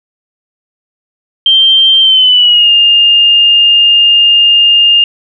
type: tone with pitch glide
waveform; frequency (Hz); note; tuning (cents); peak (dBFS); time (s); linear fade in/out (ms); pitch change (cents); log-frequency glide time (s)
sine; 3147 to 2820; G7 to F7; +6 to +16; -3; 1.46-5.04; 2; -190; 2-2.71
effects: none